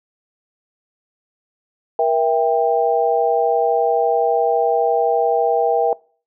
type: chord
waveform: sine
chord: E diminished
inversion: second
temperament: just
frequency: 474.7 / 659.3 / 791.1 Hz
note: Bb4 / E5 / G5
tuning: +31 / 0 / +16 cents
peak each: -18 dBFS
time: 1.99-5.93 s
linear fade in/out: 2 ms
effects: noise-tail reverb RT60 0.4 s tail -23 dB re dry